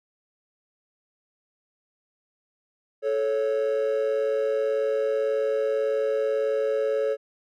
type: tone pair together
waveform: triangle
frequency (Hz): 435.8 / 554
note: A4 / C#5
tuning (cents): -17 / -1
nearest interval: major third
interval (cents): 416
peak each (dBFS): -22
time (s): 3.02-7.17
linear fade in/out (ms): 50
effects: tanh soft clip ceiling -15 dBFS